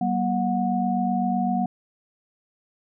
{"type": "tone cluster", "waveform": "sine", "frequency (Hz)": [190.1, 238, 730], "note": ["F#3", "A#3", "F#5"], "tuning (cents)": [47, 36, -24], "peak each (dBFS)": -25, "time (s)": [0.01, 1.66], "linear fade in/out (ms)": 5, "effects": []}